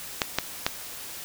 clicks, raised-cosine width 0.2 ms, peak -4 dBFS, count 3, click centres 0.218 / 0.386 / 0.665 s, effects white hiss -39 dBFS RMS until 1.24 s

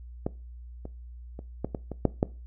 clicks, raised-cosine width 2 ms, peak -14 / -25 / -26 / -15 / -17 / -21 / -7 / -8 dBFS, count 8, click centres 0.265 / 0.854 / 1.391 / 1.646 / 1.748 / 1.917 / 2.053 / 2.229 s, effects noise-tail reverb RT60 0.3 s tail -20 dB re dry + added 60 Hz sine -41 dBFS peak until 2.46 s

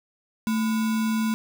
sine tone with sample-and-hold, 221.1 Hz, A3, 9 cents sharp, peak -21 dBFS, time 0.47-1.34 s, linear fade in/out 0 ms, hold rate 1225 Hz, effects none

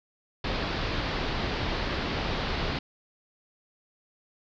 pink low-pass noise, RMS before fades -30 dBFS, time 0.44-2.79 s, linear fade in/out 5 ms, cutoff 4800 Hz, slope 48 dB/octave, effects none

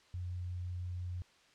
sine tone, 89.4 Hz, F2, 41 cents sharp, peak -37 dBFS, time 0.14-1.22 s, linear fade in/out 0 ms, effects white hiss -65 dBFS RMS until 1.54 s + low-pass 5000 Hz 12 dB/octave

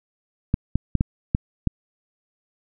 clicks, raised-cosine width 5 ms, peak -6 dBFS, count 6, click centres 0.541 / 0.756 / 0.953 / 1.009 / 1.349 / 1.673 s, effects none

